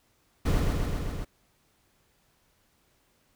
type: noise with echo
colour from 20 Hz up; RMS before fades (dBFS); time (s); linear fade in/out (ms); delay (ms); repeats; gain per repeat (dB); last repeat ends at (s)
brown; -24; 0.45-0.6; 10; 130; 5; -2; 1.25
effects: pink hiss -68 dBFS RMS until 3.35 s